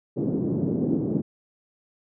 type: band-pass noise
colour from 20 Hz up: white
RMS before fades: -25 dBFS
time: 0.16-1.22 s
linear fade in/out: 20 ms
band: 130 to 340 Hz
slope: 24 dB/octave
effects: none